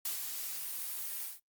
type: noise with ADSR envelope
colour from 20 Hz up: blue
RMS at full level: -34 dBFS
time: 0.05-1.4 s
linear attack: 4 ms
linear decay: 130 ms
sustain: -5 dB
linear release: 160 ms
effects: noise-tail reverb RT60 0.1 s tail -19 dB re dry + Opus 48 kbps